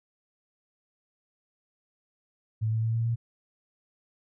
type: tone with pitch steps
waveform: sine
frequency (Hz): 110 / 111.54 / 113.09 / 114.67 / 116.27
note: A2 / A2 / A2 / A#2 / A#2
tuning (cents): 0 / +24 / +48 / -28 / -4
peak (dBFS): -24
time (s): 2.61-3.16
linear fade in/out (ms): 20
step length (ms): 110
effects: none